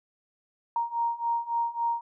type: beating tone pair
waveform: sine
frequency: 932.3 / 935.9 Hz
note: A#5 / A#5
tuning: 0 / +7 cents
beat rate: 3.6 Hz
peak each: -30 / -28 dBFS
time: 0.76-2.01 s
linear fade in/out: 2 ms
effects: none